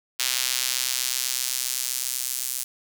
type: tone with high-pass filter sweep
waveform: square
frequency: 63.9 Hz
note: C2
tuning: 40 cents flat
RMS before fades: -27 dBFS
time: 0.19-2.64 s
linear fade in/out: 10 ms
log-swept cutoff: 3600 to 8200 Hz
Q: 0.82
effects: none